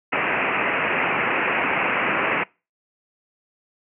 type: low-pass noise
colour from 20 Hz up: white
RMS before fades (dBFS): -22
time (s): 0.12-2.44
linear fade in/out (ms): 10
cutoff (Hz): 2700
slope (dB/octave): 96
effects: noise-tail reverb RT60 0.3 s tail -25 dB re dry + high-pass 200 Hz 12 dB/octave